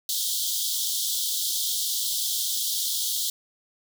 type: high-pass noise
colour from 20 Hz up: pink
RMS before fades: -27 dBFS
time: 0.09-3.3 s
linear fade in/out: 2 ms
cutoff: 3200 Hz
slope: 96 dB/octave
effects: none